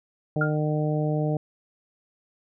harmonic tone, 152 Hz, D#3, 40 cents flat, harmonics 1 / 2 / 3 / 4 / 5, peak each -24 / -30 / -31 / -31 / -36 dBFS, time 0.36-1.37 s, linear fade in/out 2 ms
sine tone with exponential decay, 1406 Hz, F6, 11 cents sharp, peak -19 dBFS, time 0.41-0.57 s, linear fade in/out 5 ms, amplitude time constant 34 ms
effects none

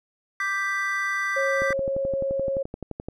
triangle chord, G major, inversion second, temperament equal with one note detuned, 1179.4 / 1568 / 1975.5 Hz, D6 / G6 / B6, +7 / 0 / 0 cents, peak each -28 / -27 / -25 dBFS, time 0.4-1.73 s, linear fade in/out 2 ms
sine tone, 545 Hz, C#5, 29 cents flat, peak -23 dBFS, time 1.36-2.63 s, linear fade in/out 10 ms
click train, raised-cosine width 2 ms, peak -19 dBFS, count 18, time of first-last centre 1.62-3.086 s, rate 11.6 Hz
effects none

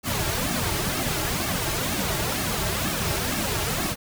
pink noise with flanger, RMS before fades -26 dBFS, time 0.03-3.96 s, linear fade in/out 50 ms, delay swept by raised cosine 2 to 4.1 ms, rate 2.1 Hz, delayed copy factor -0.75, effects none

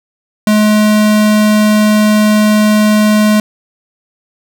square tone, 212.3 Hz, G#3, 38 cents sharp, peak -7 dBFS, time 0.47-3.4 s, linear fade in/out 2 ms, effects none

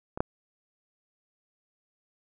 clicks, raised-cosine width 1 ms, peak -21 / -10 dBFS, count 2, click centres 0.175 / 0.205 s, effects none

